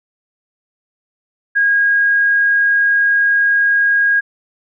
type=tone; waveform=sine; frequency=1635 Hz; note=G#6; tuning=28 cents flat; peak=-10 dBFS; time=1.55-4.21 s; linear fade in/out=20 ms; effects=none